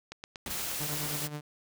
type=click train; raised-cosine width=0.2 ms; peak=-23 dBFS; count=7; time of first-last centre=0.12-0.834 s; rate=8.4 Hz
type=noise with exponential decay; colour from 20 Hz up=pink; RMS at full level=-34 dBFS; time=0.46-0.67 s; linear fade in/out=2 ms; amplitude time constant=45 ms
type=noise; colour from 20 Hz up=white; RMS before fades=-35 dBFS; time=0.49-1.28 s; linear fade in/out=20 ms
type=tone with tremolo; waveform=sawtooth; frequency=148.8 Hz; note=D3; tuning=23 cents sharp; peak=-30 dBFS; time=0.8-1.41 s; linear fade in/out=5 ms; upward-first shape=triangle; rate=9.5 Hz; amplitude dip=70%
effects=none